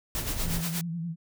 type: noise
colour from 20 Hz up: brown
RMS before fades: -32 dBFS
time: 0.15-0.61 s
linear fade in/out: 2 ms
type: noise with tremolo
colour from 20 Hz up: white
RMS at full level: -32 dBFS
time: 0.15-0.81 s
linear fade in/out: 0 ms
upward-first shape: sine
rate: 8.4 Hz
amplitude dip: 65%
type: tone with vibrato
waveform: sine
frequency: 167.8 Hz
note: E3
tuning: 31 cents sharp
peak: -30 dBFS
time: 0.43-1.16 s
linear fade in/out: 50 ms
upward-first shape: sine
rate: 9.9 Hz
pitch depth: 64 cents each way
effects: none